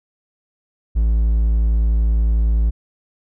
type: tone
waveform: triangle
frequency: 55.4 Hz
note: A1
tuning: 13 cents sharp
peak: -11 dBFS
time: 0.95-2.71 s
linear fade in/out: 20 ms
effects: none